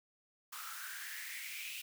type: noise with high-pass filter sweep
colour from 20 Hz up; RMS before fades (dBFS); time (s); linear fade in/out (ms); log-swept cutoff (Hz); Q
white; -45; 0.52-1.82; 10; 1200 to 2700; 6.9
effects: none